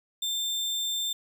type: tone with sample-and-hold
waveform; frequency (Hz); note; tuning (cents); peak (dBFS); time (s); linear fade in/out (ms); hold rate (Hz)
sine; 3577; A7; +28; -27; 0.22-1.13; 5; 11025
effects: none